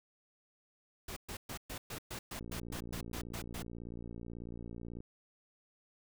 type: noise bursts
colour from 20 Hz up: pink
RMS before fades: -43 dBFS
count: 13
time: 1.08-3.625 s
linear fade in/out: 5 ms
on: 85 ms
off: 120 ms
type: click train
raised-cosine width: 3 ms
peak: -33 dBFS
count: 152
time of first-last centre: 2.41-5.005 s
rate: 58.2 Hz
effects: none